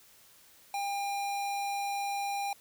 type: tone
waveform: square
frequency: 802 Hz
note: G5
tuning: 39 cents sharp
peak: -32 dBFS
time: 0.74-2.53 s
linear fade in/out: 2 ms
effects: white hiss -59 dBFS RMS until 2.6 s